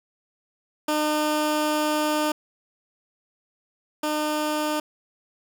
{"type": "tone pair in turn", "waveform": "15% pulse", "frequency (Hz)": [303.3, 303.3], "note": ["D#4", "D#4"], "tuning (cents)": [-44, -44], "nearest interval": "unison", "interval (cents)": 0, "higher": "neither", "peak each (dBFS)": [-15, -17], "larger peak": "first", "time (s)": [[0.88, 2.32], [4.03, 4.8]], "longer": "first", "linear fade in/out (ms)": 5, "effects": []}